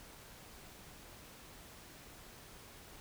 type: silence
effects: pink hiss -55 dBFS RMS until 3 s